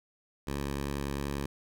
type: tone with vibrato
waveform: 10% pulse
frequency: 70.1 Hz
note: C#2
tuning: 20 cents sharp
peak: -24 dBFS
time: 0.47-1.46 s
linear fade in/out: 5 ms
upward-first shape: sine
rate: 2.8 Hz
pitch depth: 8 cents each way
effects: none